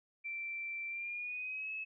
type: tone with pitch glide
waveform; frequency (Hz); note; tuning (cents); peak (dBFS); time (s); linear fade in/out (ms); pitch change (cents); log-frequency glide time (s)
sine; 2345 to 2587; D7 to E7; -3 to -33; -38; 0.24-1.85; 20; +170; 0.88-1.72
effects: none